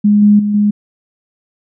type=tone with level steps; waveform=sine; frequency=207.2 Hz; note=G#3; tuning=4 cents flat; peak=-6 / -4 / -12 / -8 dBFS; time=0.04-0.71 s; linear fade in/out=10 ms; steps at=0.22 / 0.39 / 0.54 s; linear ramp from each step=5 ms; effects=none

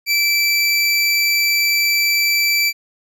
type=tone; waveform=25% pulse; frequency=2327 Hz; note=D7; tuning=17 cents flat; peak=-10 dBFS; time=0.06-2.73 s; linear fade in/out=50 ms; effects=none

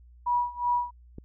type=tone with tremolo; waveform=sine; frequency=970 Hz; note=B5; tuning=31 cents flat; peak=-21 dBFS; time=0.26-0.91 s; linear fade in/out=10 ms; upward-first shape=sine; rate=2.7 Hz; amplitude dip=90%
type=click; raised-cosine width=3 ms; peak=-27 dBFS; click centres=1.184 s
effects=added 60 Hz sine -50 dBFS peak until 1.24 s

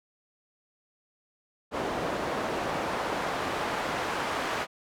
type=noise with band-pass filter sweep; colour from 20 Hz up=pink; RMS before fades=-31 dBFS; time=1.71-4.67 s; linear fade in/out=50 ms; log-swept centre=580 to 1100 Hz; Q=0.78; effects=none

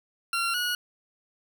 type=tone pair in turn; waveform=20% pulse; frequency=1373 / 1454.6 Hz; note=F6 / F#6; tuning=-30 / -30 cents; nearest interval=minor second; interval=100 cents; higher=second; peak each=-20 / -21 dBFS; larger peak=first; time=0.33-0.54 / 0.54-0.75 s; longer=neither; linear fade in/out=2 ms; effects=none

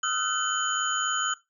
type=tone cluster; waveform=sine; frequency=1262 / 1366 / 1513 / 3043 / 6820 Hz; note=D#6 / F6 / F#6 / F#7 / G#8; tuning=+24 / -39 / +38 / +48 / +45 cents; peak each=-31 dBFS; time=0.03-1.34 s; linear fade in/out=5 ms; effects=noise-tail reverb RT60 0.2 s tail -18 dB re dry

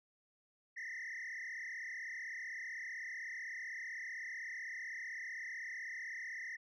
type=tone with frequency modulation; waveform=sine; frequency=1927 Hz; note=B6; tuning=43 cents flat; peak=-39 dBFS; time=0.76-6.57 s; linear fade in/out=20 ms; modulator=35.8 Hz; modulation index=3.8; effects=tanh soft clip ceiling -41 dBFS

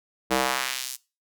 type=tone with high-pass filter sweep; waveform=square; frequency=64.8 Hz; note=C2; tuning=16 cents flat; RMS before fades=-27 dBFS; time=0.3-0.97 s; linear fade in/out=20 ms; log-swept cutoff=330 to 7600 Hz; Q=0.85; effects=noise-tail reverb RT60 0.3 s tail -21 dB re dry

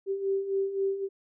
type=beating tone pair; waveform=sine; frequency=387.7 / 391.5 Hz; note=G4 / G4; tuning=-19 / -2 cents; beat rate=3.8 Hz; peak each=-33 / -27 dBFS; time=0.06-1.09 s; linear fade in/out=50 ms; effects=none

